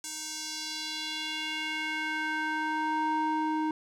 square tone with band-pass filter sweep, 311.1 Hz, D#4, in tune, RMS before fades -32 dBFS, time 0.04-3.71 s, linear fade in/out 2 ms, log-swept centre 7400 to 630 Hz, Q 2, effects none

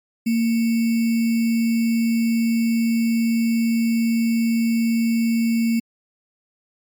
sine tone with sample-and-hold, 229.4 Hz, A#3, 28 cents flat, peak -16 dBFS, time 0.26-5.8 s, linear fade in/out 10 ms, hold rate 2450 Hz, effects MP3 96 kbps

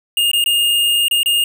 square tone with dropouts, 2832 Hz, F7, 23 cents sharp, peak -13 dBFS, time 0.17-1.44 s, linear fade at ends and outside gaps 2 ms, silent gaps 0.315-0.333 / 0.441-0.46 / 1.083-1.111 / 1.232-1.259 s, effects none

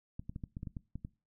clicks, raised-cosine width 5 ms, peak -28 dBFS, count 10, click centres 0.195 / 0.295 / 0.361 / 0.438 / 0.569 / 0.631 / 0.672 / 0.768 / 0.956 / 1.049 s, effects noise-tail reverb RT60 0.3 s tail -21 dB re dry

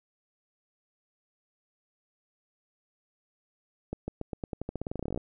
accelerating click train, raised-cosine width 2 ms, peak -20 dBFS, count 22, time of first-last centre 3.93-5.176 s, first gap 150 ms, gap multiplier 0.89, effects none

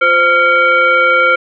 sine tone with frequency modulation, 1387 Hz, F6, 12 cents flat, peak -7 dBFS, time 0.01-1.36 s, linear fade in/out 10 ms, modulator 869 Hz, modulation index 0.98, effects none

